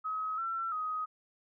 sine tone with pitch steps, 1274 / 1347 / 1256 Hz, D#6 / E6 / D#6, +41 / +37 / +16 cents, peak -32 dBFS, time 0.04-1.06 s, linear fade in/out 20 ms, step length 340 ms, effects none

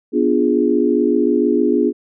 sine chord, B diminished seventh, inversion none, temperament equal, 246.9 / 293.7 / 349.2 / 415.3 Hz, B3 / D4 / F4 / Ab4, 0 / 0 / 0 / 0 cents, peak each -18 dBFS, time 0.12-1.93 s, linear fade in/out 50 ms, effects none

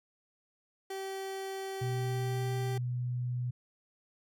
30% pulse tone with pitch glide, 386.2 to 391.6 Hz, G4 to G4, -26 to -2 cents, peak -34 dBFS, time 0.9-2.78 s, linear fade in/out 5 ms, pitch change +24 cents, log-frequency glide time 1.8-2.52 s
sine tone, 123.47 Hz, B2, in tune, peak -31 dBFS, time 1.81-3.51 s, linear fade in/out 10 ms
effects none

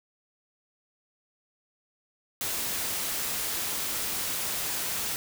white noise, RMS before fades -31 dBFS, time 2.41-5.16 s, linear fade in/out 0 ms, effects none

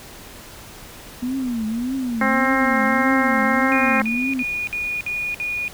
sine tone with vibrato, 241 Hz, B3, 42 cents flat, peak -21 dBFS, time 1.22-4.43 s, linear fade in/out 10 ms, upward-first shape triangle, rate 1.7 Hz, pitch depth 210 cents each way
harmonic tone, 265.8 Hz, C4, 27 cents sharp, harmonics 1 / 2 / 3 / 4 / 5 / 6 / 7 / 8, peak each -25 / -25 / -25 / -25 / -25 / -25 / -25 / -25 dBFS, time 2.21-4.02 s, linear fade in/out 2 ms
sine tone bursts, 2451 Hz, D#7, 27 cents flat, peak -22 dBFS, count 6, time 3.72-5.68 s, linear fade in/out 0 ms, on 280 ms, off 56 ms
effects pink hiss -40 dBFS RMS until 5.73 s

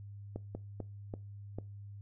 slowing click train, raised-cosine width 2 ms, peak -26 dBFS, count 5, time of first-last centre 0.36-1.586 s, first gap 190 ms, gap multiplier 1.33, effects noise-tail reverb RT60 0.3 s tail -21 dB re dry + added 101 Hz sine -45 dBFS peak until 2.01 s

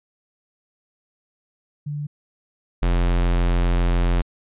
sine / square tone pair in turn, 146.83 / 43.65 Hz, D3 / F1, 0 / 0 cents, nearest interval octave + major sixth, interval 2100 cents, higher first, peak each -25 / -17 dBFS, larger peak second, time 1.86-2.07 / 2.82-4.22 s, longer second, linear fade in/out 10 ms, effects resampled to 8000 Hz

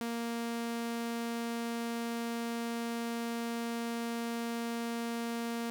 sawtooth tone, 233.1 Hz, A#3, in tune, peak -30 dBFS, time 0.01-5.7 s, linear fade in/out 0 ms, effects none

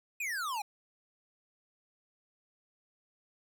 square exponential sweep, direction down, 2564 to 790 Hz, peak -34 dBFS, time 0.2-0.62 s, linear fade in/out 5 ms, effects none

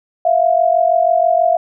sine tone pair together, 659 / 705.2 Hz, E5 / F5, -1 / +17 cents, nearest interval minor second, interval 118 cents, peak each -13 dBFS, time 0.25-1.57 s, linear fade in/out 5 ms, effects none

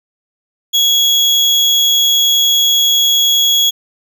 35% pulse tone, 3337 Hz, G#7, 8 cents sharp, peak -7 dBFS, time 0.73-3.71 s, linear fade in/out 20 ms, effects none

